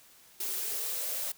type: noise with high-pass filter sweep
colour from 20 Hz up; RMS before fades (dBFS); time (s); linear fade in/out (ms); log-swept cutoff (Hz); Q
blue; -34; 0.4-1.32; 5; 360 to 580; 8.1
effects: white hiss -58 dBFS RMS until 1.37 s